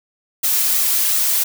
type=noise with flanger; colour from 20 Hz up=blue; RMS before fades=-17 dBFS; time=0.43-1.44 s; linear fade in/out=10 ms; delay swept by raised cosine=1.5 to 3 ms; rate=2.8 Hz; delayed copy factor=+0.5; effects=none